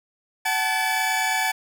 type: tone cluster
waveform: 40% pulse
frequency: 752 / 875 / 1721 / 2295 Hz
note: F#5 / A5 / A6 / D7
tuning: +28 / -10 / -39 / -40 cents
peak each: -26 dBFS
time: 0.45-1.52 s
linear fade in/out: 10 ms
effects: none